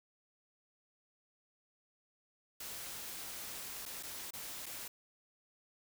white noise with dropouts, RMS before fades -45 dBFS, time 2.6-4.88 s, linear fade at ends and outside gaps 5 ms, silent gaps 3.855-3.86 / 4.028-4.032 / 4.308-4.334 / 4.659-4.663 s, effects none

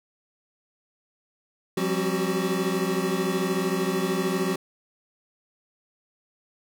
square tone cluster, 177.4 / 196.3 / 265.6 / 370.3 / 383.5 Hz, F3 / G3 / C4 / F#4 / G4, +27 / +3 / +26 / +1 / -38 cents, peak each -30 / -32 / -33 / -30 / -30 dBFS, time 1.77-4.56 s, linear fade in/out 5 ms, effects none

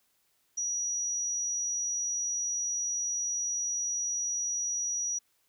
sine tone, 5810 Hz, F#8, 32 cents flat, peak -29 dBFS, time 0.57-5.19 s, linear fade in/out 10 ms, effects white hiss -72 dBFS RMS until 5.48 s

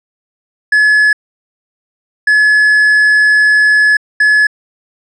triangle tone bursts at uneven times, 1706 Hz, G#6, 46 cents sharp, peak -4 dBFS, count 3, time 0.72-1.13 / 2.27-3.97 / 4.2-4.47 s, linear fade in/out 5 ms, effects resampled to 22050 Hz

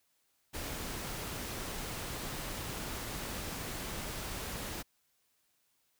pink noise, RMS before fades -40 dBFS, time 0.53-4.83 s, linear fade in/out 20 ms, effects white hiss -75 dBFS RMS until 5.99 s

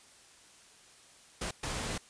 pink noise bursts at uneven times, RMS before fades -36 dBFS, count 2, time 1.41-1.51 / 1.63-1.98 s, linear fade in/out 5 ms, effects white hiss -58 dBFS RMS until 2.09 s + resampled to 22050 Hz

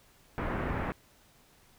pink low-pass noise, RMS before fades -33 dBFS, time 0.38-0.92 s, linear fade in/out 0 ms, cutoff 2000 Hz, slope 24 dB/octave, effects pink hiss -62 dBFS RMS until 1.78 s

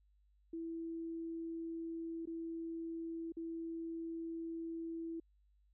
sine tone with dropouts, 330 Hz, E4, 2 cents sharp, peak -40 dBFS, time 0.53-5.2 s, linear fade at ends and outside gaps 5 ms, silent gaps 2.256-2.272 / 3.322-3.368 s, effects added 50 Hz sine -68 dBFS peak until 5.73 s

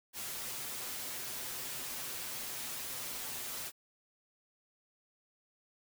white noise with comb filter, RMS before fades -41 dBFS, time 0.13-3.72 s, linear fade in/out 50 ms, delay 7.9 ms, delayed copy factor +0.6, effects none

